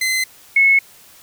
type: tone pair in turn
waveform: sawtooth / sine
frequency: 2053 / 2191 Hz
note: C7 / C#7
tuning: -33 / -21 cents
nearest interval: minor second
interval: 112 cents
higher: second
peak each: -13 / -9 dBFS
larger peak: second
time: 0.01-0.24 / 0.56-0.79 s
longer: neither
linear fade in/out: 5 ms
effects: white hiss -46 dBFS RMS until 1.22 s